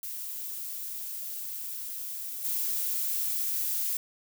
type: noise with level steps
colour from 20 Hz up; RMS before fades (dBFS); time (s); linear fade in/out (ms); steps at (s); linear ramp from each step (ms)
violet; -37 / -30; 0.03-3.97; 2; 2.44; 10
effects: none